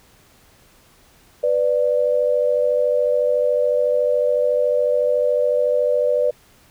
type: tone pair together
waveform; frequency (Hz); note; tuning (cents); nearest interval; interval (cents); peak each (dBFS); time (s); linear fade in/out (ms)
sine; 496.1 / 590; B4 / D5; +8 / +8; minor third; 300; -18; 1.43-6.31; 10
effects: pink hiss -53 dBFS RMS until 6.7 s